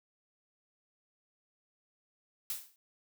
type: noise with exponential decay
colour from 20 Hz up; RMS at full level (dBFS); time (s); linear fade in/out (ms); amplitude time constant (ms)
blue; -33; 2.5-2.76; 1; 56
effects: none